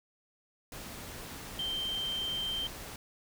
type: tone in noise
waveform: sine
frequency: 3136 Hz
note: G7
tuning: in tune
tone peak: -32 dBFS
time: 1.59-2.67 s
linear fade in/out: 2 ms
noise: pink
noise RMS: -44 dBFS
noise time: 0.72-2.96 s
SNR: +9 dB
effects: none